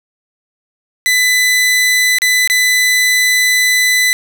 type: tone with dropouts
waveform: sawtooth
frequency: 2000 Hz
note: B6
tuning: 21 cents sharp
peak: -6 dBFS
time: 1.06-4.13 s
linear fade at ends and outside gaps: 0 ms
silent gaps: 2.185-2.219 / 2.475-2.499 s
effects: none